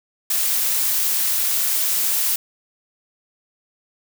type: noise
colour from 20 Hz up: blue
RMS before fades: -20 dBFS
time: 0.3-2.36 s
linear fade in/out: 5 ms
effects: none